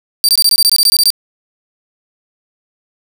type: tone bursts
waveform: sawtooth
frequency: 4655 Hz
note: D8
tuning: 16 cents flat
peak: -4 dBFS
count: 13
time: 0.24-1.103 s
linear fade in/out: 0 ms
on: 47 ms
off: 21 ms
effects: none